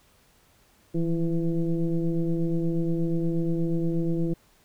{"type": "tone with frequency modulation", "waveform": "sine", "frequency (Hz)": 164.81, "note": "E3", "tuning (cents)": 0, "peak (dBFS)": -22, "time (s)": [0.94, 4.34], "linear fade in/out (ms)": 10, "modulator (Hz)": 169, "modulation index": 1.3, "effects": ["pink hiss -61 dBFS RMS until 4.64 s"]}